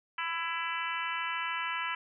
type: harmonic tone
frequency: 332.9 Hz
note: E4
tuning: 17 cents sharp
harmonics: 3 / 4 / 5 / 6 / 7 / 8 / 9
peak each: -37 / -38 / -39 / -40 / -40 / -41 / -42 dBFS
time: 0.18-1.95 s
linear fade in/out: 5 ms
effects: none